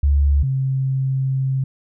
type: tone pair in turn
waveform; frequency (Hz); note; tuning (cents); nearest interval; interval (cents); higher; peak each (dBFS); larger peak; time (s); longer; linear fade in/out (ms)
sine; 71.1 / 133.29; C#2 / C3; +45 / +32; major seventh; 1087; second; -12 / -17; first; 0.03-0.43 / 0.43-1.64; second; 5
effects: none